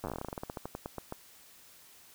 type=slowing click train; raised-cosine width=1 ms; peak=-23 dBFS; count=23; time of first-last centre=0.04-1.124 s; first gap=9 ms; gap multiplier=1.14; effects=white hiss -57 dBFS RMS until 2.14 s